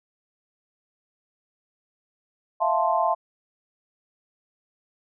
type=chord; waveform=sine; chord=F major seventh; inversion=third; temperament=equal; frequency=659.3 / 698.5 / 880 / 1046.5 Hz; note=E5 / F5 / A5 / C6; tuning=0 / 0 / 0 / 0 cents; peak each=-25 dBFS; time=2.6-3.15 s; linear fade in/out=20 ms; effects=none